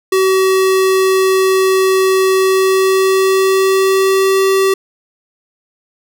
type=tone with pitch glide; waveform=square; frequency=379.6 to 385.8 Hz; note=F#4 to G4; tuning=+44 to -28 cents; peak=-10 dBFS; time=0.12-4.74 s; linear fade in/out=5 ms; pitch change=+28 cents; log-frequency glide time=2.34-4.49 s; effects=none